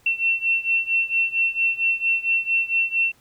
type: beating tone pair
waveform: sine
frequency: 2702 / 2706.4 Hz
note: E7 / E7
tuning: +42 / +45 cents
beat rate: 4.4 Hz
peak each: -21 / -23 dBFS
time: 0.06-3.12 s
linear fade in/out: 5 ms
effects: pink hiss -58 dBFS RMS until 3.2 s